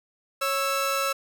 sawtooth tone pair together, 550.5 / 1321 Hz, C#5 / E6, -12 / +3 cents, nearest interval octave + minor third, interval 1515 cents, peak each -24 / -22 dBFS, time 0.41-1.13 s, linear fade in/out 10 ms, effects none

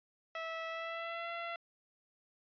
15% pulse tone with pitch glide, 653 to 679.2 Hz, E5 to F5, -17 to -48 cents, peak -32 dBFS, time 0.35-1.56 s, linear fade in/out 2 ms, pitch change +69 cents, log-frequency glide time 0.68-1.3 s, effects resampled to 11025 Hz

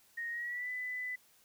sine tone with pitch glide, 1864.7 to 1998.5 Hz, A#6 to B6, 0 to +20 cents, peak -36 dBFS, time 0.17-1.16 s, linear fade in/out 10 ms, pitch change +120 cents, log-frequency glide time 0.3-0.7 s, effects white hiss -66 dBFS RMS until 1.44 s

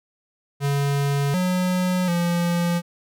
square tone with pitch steps, 141.3 / 182.4 / 172.7 Hz, C#3 / F#3 / F3, +34 / -24 / -19 cents, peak -20 dBFS, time 0.6-2.82 s, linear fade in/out 50 ms, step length 740 ms, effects none

